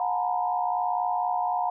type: tone cluster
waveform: sine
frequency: 723 / 827 / 871 / 932 / 996 Hz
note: F#5 / G#5 / A5 / A#5 / B5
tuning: -40 / -8 / -18 / -1 / +14 cents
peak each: -26 / -35 / -34 / -30 / -34 dBFS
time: 0-1.7 s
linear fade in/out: 2 ms
effects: none